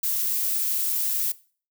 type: noise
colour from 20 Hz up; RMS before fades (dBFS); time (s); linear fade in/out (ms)
violet; -25; 0.03-1.32; 5
effects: noise-tail reverb RT60 0.4 s tail -19 dB re dry